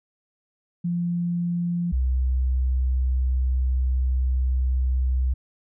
sine tone pair in turn, 173.4 / 63.93 Hz, F3 / C2, -12 / -40 cents, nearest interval octave + perfect fourth, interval 1728 cents, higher first, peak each -22 / -19 dBFS, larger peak second, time 0.84-1.92 / 1.92-5.34 s, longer second, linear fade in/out 10 ms, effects none

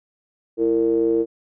triangle ring-modulated tone, 61.6 Hz, B1, 4 cents flat, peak -11 dBFS, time 0.57-1.26 s, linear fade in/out 50 ms, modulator 396 Hz, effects none

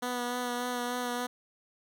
10% pulse tone with vibrato, 245.3 Hz, B3, 12 cents flat, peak -23 dBFS, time 0.02-1.27 s, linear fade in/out 10 ms, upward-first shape sine, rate 3.4 Hz, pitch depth 19 cents each way, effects none

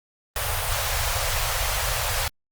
pink band-stop noise, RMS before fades -25 dBFS, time 0.36-2.28 s, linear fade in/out 2 ms, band 120 to 510 Hz, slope 48 dB/octave, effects Opus 32 kbps

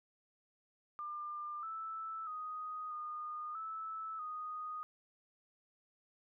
sine tone with pitch steps, 1198 / 1316 / 1247 / 1224 / 1309 / 1241 Hz, D6 / E6 / D#6 / D#6 / E6 / D#6, +34 / -3 / +3 / -29 / -13 / -5 cents, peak -40 dBFS, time 0.99-4.83 s, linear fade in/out 0 ms, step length 640 ms, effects none

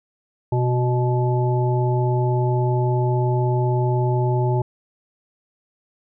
harmonic tone with a mistuned harmonic, 123.47 Hz, B2, in tune, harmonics 1 / 3 / 5 / 7, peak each -18 / -24 / -30 / -27 dBFS, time 0.52-4.62 s, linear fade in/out 5 ms, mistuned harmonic 1, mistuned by +20 cents, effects none

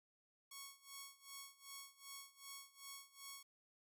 5% pulse tone with tremolo, 1106 Hz, C#6, 4 cents flat, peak -38 dBFS, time 0.51-3.43 s, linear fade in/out 5 ms, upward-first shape sine, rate 2.6 Hz, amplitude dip 90%, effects none

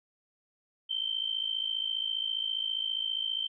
sine tone with amplitude modulation, 3113 Hz, G7, 13 cents flat, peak -26 dBFS, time 0.89-3.48 s, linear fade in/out 20 ms, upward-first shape sine, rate 54.9 Hz, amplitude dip 80%, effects none

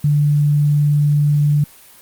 sine tone, 146.83 Hz, D3, in tune, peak -11 dBFS, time 0.04-1.64 s, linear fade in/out 5 ms, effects white hiss -44 dBFS RMS until 2.01 s + Opus 32 kbps

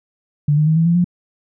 sine tone with pitch steps, 146.83 / 152.36 / 158.1 / 164.05 / 170.23 / 176.64 Hz, D3 / D#3 / D#3 / E3 / F3 / F3, 0 / -36 / +28 / -8 / -44 / +20 cents, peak -11 dBFS, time 0.48-1.044 s, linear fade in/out 5 ms, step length 94 ms, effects none

